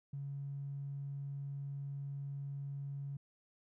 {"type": "tone with tanh clipping", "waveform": "triangle", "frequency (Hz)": 140, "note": "C#3", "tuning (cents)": 18, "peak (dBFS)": -39, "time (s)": [0.13, 3.17], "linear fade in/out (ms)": 5, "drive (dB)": 2, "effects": []}